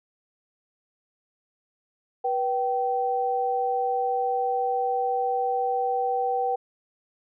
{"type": "tone pair together", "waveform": "sine", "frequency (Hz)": [487, 773], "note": ["B4", "G5"], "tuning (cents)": [-24, -24], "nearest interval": "minor sixth", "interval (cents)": 800, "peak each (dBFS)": [-27, -24], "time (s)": [2.24, 6.56], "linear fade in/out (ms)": 10, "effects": []}